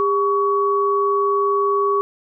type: tone pair together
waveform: sine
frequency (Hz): 402.5 / 1125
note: G4 / C#6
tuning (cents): +46 / +25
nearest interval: octave + tritone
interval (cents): 1779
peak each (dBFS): -18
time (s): 0-2.01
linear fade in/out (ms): 0
effects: none

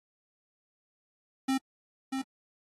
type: tone with echo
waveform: square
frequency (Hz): 265.9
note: C4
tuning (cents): +28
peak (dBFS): -26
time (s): 1.48-1.58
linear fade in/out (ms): 10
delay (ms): 640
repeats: 1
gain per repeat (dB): -5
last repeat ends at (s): 2.22
effects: AAC 32 kbps

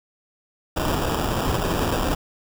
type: noise with sample-and-hold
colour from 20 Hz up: pink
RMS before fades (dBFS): -23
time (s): 0.76-2.15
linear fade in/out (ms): 10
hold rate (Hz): 2100
effects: none

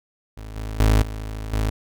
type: tone with level steps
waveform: 30% pulse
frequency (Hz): 53.2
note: G#1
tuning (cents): +42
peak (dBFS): -31 / -25 / -11 / -26 / -17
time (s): 0.37-1.7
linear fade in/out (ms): 5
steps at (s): 0.56 / 0.8 / 1.02 / 1.53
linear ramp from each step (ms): 2
effects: none

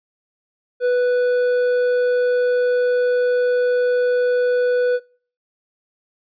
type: tone with hard clipping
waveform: triangle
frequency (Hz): 493.9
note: B4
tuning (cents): 0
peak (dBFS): -16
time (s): 0.8-5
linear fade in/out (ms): 50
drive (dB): 9
effects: noise-tail reverb RT60 0.5 s tail -26 dB re dry + resampled to 11025 Hz

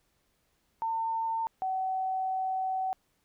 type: tone pair in turn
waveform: sine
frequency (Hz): 903 / 756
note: A5 / F#5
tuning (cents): +45 / +37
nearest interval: minor third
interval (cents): 308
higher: first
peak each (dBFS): -28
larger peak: neither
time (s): 0.82-1.47 / 1.62-2.93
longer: second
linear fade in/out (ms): 0
effects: pink hiss -73 dBFS RMS until 3.24 s

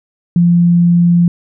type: tone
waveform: sine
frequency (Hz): 172.9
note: F3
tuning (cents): -17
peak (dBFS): -6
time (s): 0.36-1.28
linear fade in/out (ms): 2
effects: none

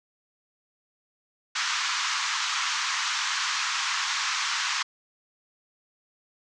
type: band-pass noise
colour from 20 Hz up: pink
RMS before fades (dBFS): -28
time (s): 1.55-4.83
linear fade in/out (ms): 10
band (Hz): 990 to 6900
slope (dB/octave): 48
effects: none

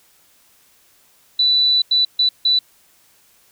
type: tone bursts at uneven times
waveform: sine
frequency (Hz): 3972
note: B7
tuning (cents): +9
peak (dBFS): -12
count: 4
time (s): 1.39-1.82 / 1.91-2.05 / 2.19-2.29 / 2.45-2.59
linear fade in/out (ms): 5
effects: white hiss -55 dBFS RMS until 3.51 s

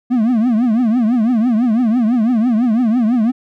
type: tone with vibrato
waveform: triangle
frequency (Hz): 233.1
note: A#3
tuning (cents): 0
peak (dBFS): -9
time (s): 0.1-3.32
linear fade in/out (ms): 20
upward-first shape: triangle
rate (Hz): 6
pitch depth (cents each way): 200
effects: none

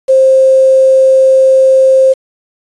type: tone with quantisation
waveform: sine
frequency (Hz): 528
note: C5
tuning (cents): +16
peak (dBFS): -3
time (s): 0.08-2.14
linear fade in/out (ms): 20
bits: 5
effects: resampled to 22050 Hz

